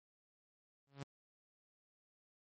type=tone with exponential growth; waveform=sawtooth; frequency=139 Hz; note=C#3; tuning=5 cents sharp; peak=-37 dBFS; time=0.87-1.03 s; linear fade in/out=0 ms; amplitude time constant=33 ms; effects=MP3 32 kbps